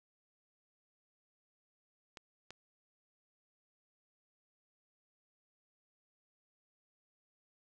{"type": "clicks", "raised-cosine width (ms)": 0.2, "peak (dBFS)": -30, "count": 2, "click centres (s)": [2.172, 2.506], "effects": []}